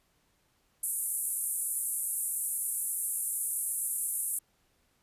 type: band-pass noise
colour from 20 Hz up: white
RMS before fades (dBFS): -33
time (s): 0.83-4.39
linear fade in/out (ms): 5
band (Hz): 8700 to 12000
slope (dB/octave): 48
effects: pink hiss -71 dBFS RMS until 5.02 s + resampled to 32000 Hz